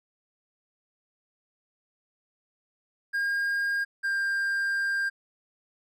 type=tone pair in turn; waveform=triangle; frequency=1618 / 1594.8 Hz; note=G#6 / G6; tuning=-46 / +29 cents; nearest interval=unison; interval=25 cents; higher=first; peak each=-23 dBFS; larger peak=neither; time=3.13-3.85 / 4.03-5.1 s; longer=second; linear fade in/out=20 ms; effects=none